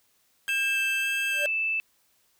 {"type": "tone with vibrato", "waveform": "30% pulse", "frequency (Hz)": 1596, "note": "G6", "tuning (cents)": 31, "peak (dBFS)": -27, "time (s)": [0.48, 1.46], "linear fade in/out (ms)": 0, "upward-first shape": "square", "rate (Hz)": 1.8, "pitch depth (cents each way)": 9}
{"type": "tone with tremolo", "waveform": "sine", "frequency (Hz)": 2637, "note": "E7", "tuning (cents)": 0, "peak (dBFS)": -24, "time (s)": [0.49, 1.8], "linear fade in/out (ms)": 0, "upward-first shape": "sine", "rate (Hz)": 1.1, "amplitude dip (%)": 25}
{"type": "tone with exponential growth", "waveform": "triangle", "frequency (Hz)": 586, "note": "D5", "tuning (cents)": -4, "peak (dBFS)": -22, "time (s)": [1.3, 1.46], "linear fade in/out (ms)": 5, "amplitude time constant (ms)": 34}
{"effects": ["white hiss -67 dBFS RMS until 2.39 s"]}